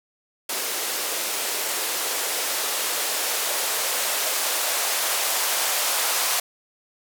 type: noise with band-pass filter sweep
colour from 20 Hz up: violet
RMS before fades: -25 dBFS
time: 0.49-6.4 s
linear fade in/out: 5 ms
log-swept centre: 390 to 660 Hz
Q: 1.5
effects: none